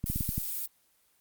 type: clicks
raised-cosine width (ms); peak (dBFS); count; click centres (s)
5; -19; 6; 0.041 / 0.1 / 0.16 / 0.208 / 0.291 / 0.38
type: noise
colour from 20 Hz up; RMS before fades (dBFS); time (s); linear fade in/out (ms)
violet; -34; 0.06-0.66; 2
effects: white hiss -68 dBFS RMS until 1.2 s + Opus 24 kbps